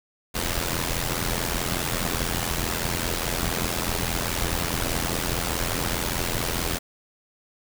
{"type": "noise with amplitude modulation", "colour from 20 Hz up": "pink", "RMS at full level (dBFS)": -23, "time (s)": [0.34, 6.79], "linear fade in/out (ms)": 20, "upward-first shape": "sine", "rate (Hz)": 84.8, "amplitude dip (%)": 80, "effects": []}